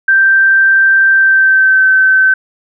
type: tone with pitch glide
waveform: sine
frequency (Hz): 1568 to 1536.6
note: G6 to G6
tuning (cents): 0 to -35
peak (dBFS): -5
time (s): 0.08-2.34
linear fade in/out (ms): 5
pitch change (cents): -35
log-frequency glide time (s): 1.13-1.86
effects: none